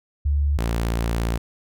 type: tone pair in turn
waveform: sine / sawtooth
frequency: 72 / 57.27 Hz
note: D2 / A#1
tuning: -34 / -30 cents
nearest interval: major third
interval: 396 cents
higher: first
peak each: -17 dBFS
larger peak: neither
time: 0.25-0.58 / 0.58-1.38 s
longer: second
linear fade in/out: 10 ms
effects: none